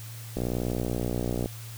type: click train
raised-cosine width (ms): 2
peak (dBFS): -16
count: 67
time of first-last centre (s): 0.37-1.459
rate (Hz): 60.6
effects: added 113 Hz sine -39 dBFS peak until 1.77 s + white hiss -46 dBFS RMS until 1.77 s